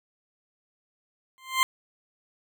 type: tone with exponential growth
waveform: 20% pulse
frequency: 1046.5 Hz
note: C6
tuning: in tune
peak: -11 dBFS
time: 1.38-1.63 s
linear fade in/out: 0 ms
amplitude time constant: 53 ms
effects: none